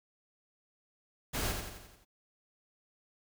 pink noise with echo, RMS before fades -34 dBFS, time 1.33-1.53 s, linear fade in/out 20 ms, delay 87 ms, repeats 6, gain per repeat -5 dB, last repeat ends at 2.052 s, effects none

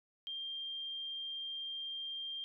sine tone, 3188 Hz, G7, 28 cents sharp, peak -39 dBFS, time 0.27-2.44 s, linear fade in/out 0 ms, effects none

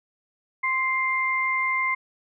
sine tone pair together, 1046.5 / 2098 Hz, C6 / C7, 0 / +4 cents, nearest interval octave, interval 1204 cents, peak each -26 / -23 dBFS, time 0.63-1.95 s, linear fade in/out 10 ms, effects none

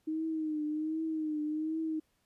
sine tone with vibrato, 311.1 Hz, D#4, in tune, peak -31 dBFS, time 0.07-2 s, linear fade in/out 10 ms, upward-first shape triangle, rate 1.3 Hz, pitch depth 65 cents each way, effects pink hiss -75 dBFS RMS until 2.25 s + resampled to 32000 Hz

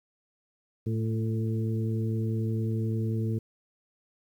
harmonic tone with a mistuned harmonic, 111.1 Hz, A2, 17 cents sharp, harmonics 1 / 2 / 3 / 4, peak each -27 / -33 / -37 / -39 dBFS, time 0.86-3.39 s, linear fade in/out 10 ms, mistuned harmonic 3, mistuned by +25 cents, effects 10-bit

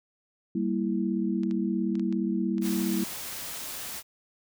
sine chord, E diminished, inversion first, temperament equal, 196 / 233.1 / 329.6 Hz, G3 / Bb3 / E4, 0 / 0 / 0 cents, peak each -28 / -30 / -30 dBFS, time 0.55-3.04 s, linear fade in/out 5 ms
clicks, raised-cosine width 0.2 ms, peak -29 dBFS, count 9, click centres 1.434 / 1.511 / 1.954 / 1.996 / 2.126 / 2.582 / 2.622 / 2.862 / 2.939 s
white noise, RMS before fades -37 dBFS, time 2.61-4.03 s, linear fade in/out 50 ms
effects none

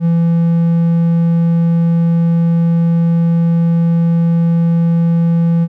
triangle tone, 167.9 Hz, E3, 32 cents sharp, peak -7 dBFS, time 0-5.68 s, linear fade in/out 50 ms, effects none

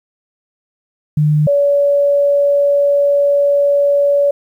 sine tone pair in turn, 150.8 / 569.3 Hz, D3 / C#5, +46 / +46 cents, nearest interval octave + major seventh, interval 2300 cents, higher second, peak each -9 dBFS, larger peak neither, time 1.17-1.47 / 1.47-4.31 s, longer second, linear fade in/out 5 ms, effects 8-bit

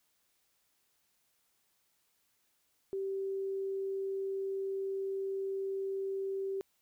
sine tone, 388.4 Hz, G4, 16 cents flat, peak -33 dBFS, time 2.93-6.61 s, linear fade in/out 0 ms, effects white hiss -75 dBFS RMS until 6.81 s

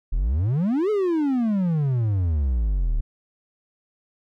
triangle exponential two-way sweep, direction up then down, 35.22 to 437.7 to 35.22 Hz, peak -17 dBFS, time 0.12-3.01 s, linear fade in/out 10 ms, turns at 0.9 s, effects none

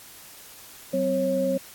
sine tone cluster, 188.2 / 259.1 / 544 Hz, F#3 / C4 / C#5, +30 / -17 / -33 cents, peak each -29 / -28 / -23 dBFS, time 0.93-1.58 s, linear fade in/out 10 ms, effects white hiss -46 dBFS RMS until 1.74 s + AAC 64 kbps

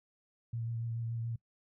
sine tone with vibrato, 115.6 Hz, A#2, 14 cents flat, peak -34 dBFS, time 0.53-1.36 s, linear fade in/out 5 ms, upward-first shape sine, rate 7 Hz, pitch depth 20 cents each way, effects noise-tail reverb RT60 0.1 s tail -23 dB re dry

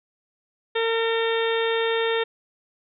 harmonic tone, 455.1 Hz, A#4, 42 cents flat, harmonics 1 / 2 / 3 / 4 / 5 / 6 / 7 / 8, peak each -22 / -31 / -33 / -30 / -35 / -36 / -36 / -32 dBFS, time 0.75-2.24 s, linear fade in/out 10 ms, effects none

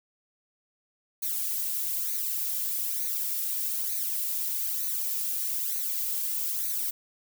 violet noise with flanger, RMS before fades -30 dBFS, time 1.22-6.91 s, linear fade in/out 10 ms, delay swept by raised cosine 0.47 to 2.57 ms, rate 1.1 Hz, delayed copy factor +0.75, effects none

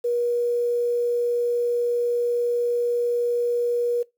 sine tone with quantisation, 479.8 Hz, A#4, 50 cents sharp, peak -20 dBFS, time 0.04-4.03 s, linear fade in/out 10 ms, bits 8, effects noise-tail reverb RT60 0.2 s tail -21 dB re dry

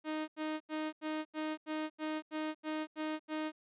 sawtooth tone bursts, 310 Hz, D#4, 6 cents flat, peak -31 dBFS, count 11, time 0.04-3.52 s, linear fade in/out 50 ms, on 240 ms, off 84 ms, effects resampled to 8000 Hz

